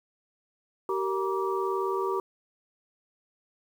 sine tone cluster, 384.5 / 463.1 / 952 / 1164 Hz, G4 / A#4 / A#5 / D6, -33 / -11 / +36 / -16 cents, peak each -28 / -35 / -33 / -33 dBFS, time 0.89-2.2 s, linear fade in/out 2 ms, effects 9-bit

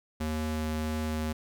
square ring-modulated tone, 155.56 Hz, D#3, in tune, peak -27 dBFS, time 0.2-1.33 s, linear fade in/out 10 ms, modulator 77.3 Hz, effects none

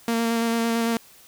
sawtooth tone with vibrato, 230.3 Hz, A#3, 21 cents flat, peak -17 dBFS, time 0.08-0.97 s, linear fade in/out 2 ms, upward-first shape square, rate 8.9 Hz, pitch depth 12 cents each way, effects white hiss -51 dBFS RMS until 1.27 s

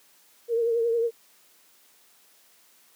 sine tone with vibrato, 463.6 Hz, A#4, 10 cents flat, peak -21 dBFS, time 0.48-1.11 s, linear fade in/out 50 ms, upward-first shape triangle, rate 11 Hz, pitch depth 52 cents each way, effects white hiss -59 dBFS RMS until 2.95 s + high-pass 200 Hz 12 dB/octave

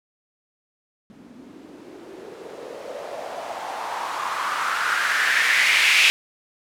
violet noise with low-pass filter sweep, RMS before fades -24 dBFS, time 1.1-6.1 s, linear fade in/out 0 ms, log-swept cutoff 220 to 2600 Hz, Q 3.9, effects none

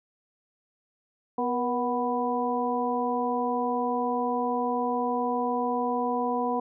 harmonic tone with a mistuned harmonic, 246.9 Hz, B3, in tune, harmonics 1 / 2 / 3 / 4, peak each -30 / -30 / -30 / -30 dBFS, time 1.38-6.6 s, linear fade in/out 5 ms, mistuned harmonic 2, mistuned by -48 cents, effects none

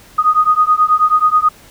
sine beating tone pair, 1238 / 1247.3 Hz, D#6 / D#6, -9 / +4 cents, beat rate 9.3 Hz, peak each -12 dBFS, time 0.18-1.49 s, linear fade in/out 10 ms, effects pink hiss -43 dBFS RMS until 1.7 s

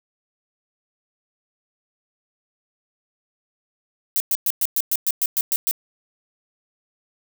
violet noise bursts, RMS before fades -20 dBFS, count 11, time 4.16-5.711 s, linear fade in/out 0 ms, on 41 ms, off 110 ms, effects none

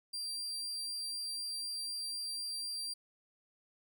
35% pulse tone, 4724 Hz, D8, 9 cents sharp, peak -36 dBFS, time 0.13-2.94 s, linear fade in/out 10 ms, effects none

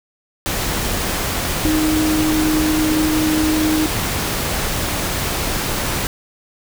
sine tone in noise, 310.6 Hz, D#4, 3 cents flat, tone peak -15 dBFS, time 1.65-3.86 s, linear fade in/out 0 ms, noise pink, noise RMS -21 dBFS, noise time 0.46-6.07 s, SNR +3 dB, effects none

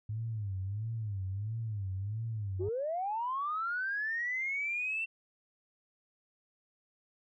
sine tone with vibrato, 103.83 Hz, G#2, in tune, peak -33 dBFS, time 0.09-2.69 s, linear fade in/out 5 ms, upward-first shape sine, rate 1.5 Hz, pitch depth 170 cents each way
sine linear sweep, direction up, 341.3 to 2707 Hz, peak -31 dBFS, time 2.59-5.06 s, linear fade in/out 20 ms
effects tanh soft clip ceiling -25 dBFS

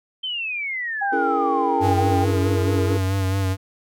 sine exponential sweep, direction down, 3136 to 759 Hz, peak -24 dBFS, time 0.23-2.01 s, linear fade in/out 10 ms
sine tone with pitch glide, 797 to 790.6 Hz, G5 to G5, +28 to +15 cents, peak -21 dBFS, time 1.01-2.25 s, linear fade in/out 10 ms, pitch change -13 cents, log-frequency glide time 1.28-2.05 s
triangle chord, A# half-diminished seventh, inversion first, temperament just, 279.7 / 335.6 / 419.5 / 466.2 Hz, C#4 / E4 / G#4 / A#4, +16 / +31 / +17 / 0 cents, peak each -25 dBFS, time 1.12-2.98 s, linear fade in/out 10 ms
square tone with vibrato, 95.9 Hz, G2, 37 cents flat, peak -20 dBFS, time 1.8-3.57 s, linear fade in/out 50 ms, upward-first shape sine, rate 4.6 Hz, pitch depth 37 cents each way
effects none

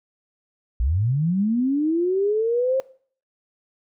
sine linear sweep, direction up, 52.7 to 537 Hz, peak -18 dBFS, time 0.8-2.8 s, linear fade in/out 0 ms, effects noise-tail reverb RT60 0.5 s tail -21 dB re dry

